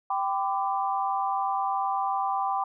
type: chord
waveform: sine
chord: G major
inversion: none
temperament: equal with one note detuned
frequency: 784 / 1006.8 / 1174.7 Hz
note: G5 / B5 / D6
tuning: 0 / +33 / 0 cents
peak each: -27 / -30 / -31 dBFS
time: 0.1-2.64 s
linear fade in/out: 5 ms
effects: none